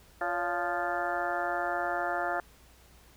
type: harmonic tone with a mistuned harmonic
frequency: 174.61 Hz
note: F3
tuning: in tune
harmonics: 2 / 3 / 4 / 5 / 6 / 7 / 8 / 9 / 10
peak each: -39 / -38 / -32 / -38 / -44 / -40 / -36 / -44 / -38 dBFS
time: 0.21-2.4 s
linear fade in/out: 2 ms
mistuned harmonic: 3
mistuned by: +120 cents
effects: added 60 Hz sine -59 dBFS peak until 3.16 s + pink hiss -59 dBFS RMS until 3.16 s